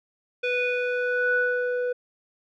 square tone with low-pass filter sweep, 493.9 Hz, B4, in tune, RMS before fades -25 dBFS, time 0.43-1.93 s, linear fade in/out 10 ms, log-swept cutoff 2800 to 1000 Hz, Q 5.4, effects none

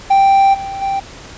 triangle tone with level steps, 784 Hz, G5, in tune, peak -5 / -20 / -13 dBFS, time 0.1-1 s, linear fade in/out 10 ms, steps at 0.53 / 0.81 s, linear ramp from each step 20 ms, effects pink hiss -35 dBFS RMS until 1.37 s + resampled to 16000 Hz

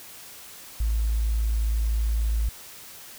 triangle tone, 55 Hz, A1, in tune, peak -17 dBFS, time 0.8-2.49 s, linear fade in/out 5 ms, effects tanh soft clip ceiling -19 dBFS + white hiss -44 dBFS RMS until 3.18 s

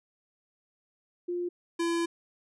sine / square tone pair in turn, 352 / 337.8 Hz, F4 / E4, +14 / +42 cents, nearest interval minor second, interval 72 cents, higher first, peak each -29 / -27 dBFS, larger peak second, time 1.28-1.49 / 1.79-2.06 s, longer second, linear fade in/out 10 ms, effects resampled to 24000 Hz

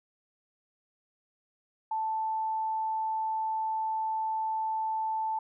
sine tone, 880 Hz, A5, in tune, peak -28 dBFS, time 1.91-5.39 s, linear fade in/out 5 ms, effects none

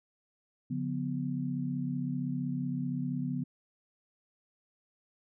sine tone cluster, 142.6 / 178.2 / 248.4 Hz, C#3 / F3 / B3, +49 / +35 / +10 cents, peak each -35 / -37 / -34 dBFS, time 0.7-3.44 s, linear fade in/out 10 ms, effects none

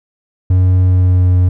triangle tone with pitch glide, 92 to 90.58 Hz, F#2 to F#2, -9 to -36 cents, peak -5 dBFS, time 0.5-1.49 s, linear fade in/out 5 ms, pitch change -27 cents, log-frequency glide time 0.81-1.3 s, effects none

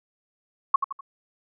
sine tone with echo, 1100 Hz, C#6, 14 cents flat, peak -12 dBFS, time 0.74-0.76 s, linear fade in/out 5 ms, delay 83 ms, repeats 3, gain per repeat -8 dB, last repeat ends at 1.009 s, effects none

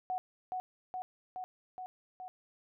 sine tone with echo, 740 Hz, F#5, in tune, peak -32 dBFS, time 0.1-0.18 s, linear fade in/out 0 ms, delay 420 ms, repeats 5, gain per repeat -2 dB, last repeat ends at 2.28 s, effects none

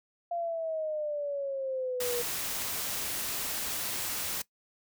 sine exponential sweep, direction down, 694 to 476.5 Hz, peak -30 dBFS, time 0.31-2.22 s, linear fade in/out 5 ms
white noise, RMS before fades -34 dBFS, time 2-4.42 s, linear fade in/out 5 ms
effects noise-tail reverb RT60 0.1 s tail -20 dB re dry

